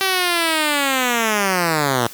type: linear sweep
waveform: 5% pulse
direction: down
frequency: 388.3 to 114.3 Hz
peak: -5 dBFS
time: 0.01-2.07 s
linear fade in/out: 0 ms
effects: white hiss -38 dBFS RMS until 2.13 s + high-pass 60 Hz 12 dB/octave